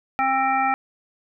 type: harmonic tone with a mistuned harmonic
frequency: 265.8 Hz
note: C4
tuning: 27 cents sharp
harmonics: 1 / 3 / 5 / 7 / 9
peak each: -31 / -20 / -24 / -30 / -28 dBFS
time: 0.19-0.74 s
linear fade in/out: 0 ms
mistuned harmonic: 9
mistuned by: -32 cents
effects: none